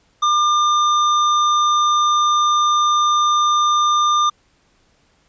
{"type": "tone with tanh clipping", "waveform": "sine", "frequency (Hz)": 1200, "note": "D6", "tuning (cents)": 37, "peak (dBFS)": -15, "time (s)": [0.22, 4.3], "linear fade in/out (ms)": 10, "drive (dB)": 18, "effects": ["pink hiss -59 dBFS RMS until 5.28 s", "resampled to 16000 Hz"]}